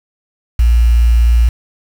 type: tone with quantisation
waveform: sine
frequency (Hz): 58.27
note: A#1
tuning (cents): 0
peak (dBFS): -6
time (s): 0.59-1.49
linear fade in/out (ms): 5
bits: 5
effects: none